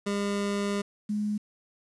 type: tone pair in turn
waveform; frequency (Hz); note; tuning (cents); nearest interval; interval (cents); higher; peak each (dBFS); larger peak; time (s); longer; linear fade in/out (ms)
25% pulse / sine; 202.1 / 209.4; G#3 / G#3; -47 / +15; minor second; 62; second; -23 / -26; first; 0.06-0.82 / 1.09-1.38; first; 10
effects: resampled to 22050 Hz + 9-bit